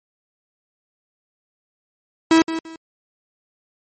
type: tone with echo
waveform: 45% pulse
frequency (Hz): 324.9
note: E4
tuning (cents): -25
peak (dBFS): -10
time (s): 2.31-2.42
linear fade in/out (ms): 2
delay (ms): 170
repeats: 2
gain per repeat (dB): -12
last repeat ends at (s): 2.76
effects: MP3 32 kbps